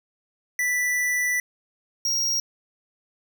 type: tone pair in turn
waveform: square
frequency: 1975.5 / 5620 Hz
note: B6 / F8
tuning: 0 / +10 cents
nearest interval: octave + tritone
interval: 1810 cents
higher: second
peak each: -22 dBFS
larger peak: neither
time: 0.59-1.4 / 2.05-2.4 s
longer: first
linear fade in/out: 2 ms
effects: none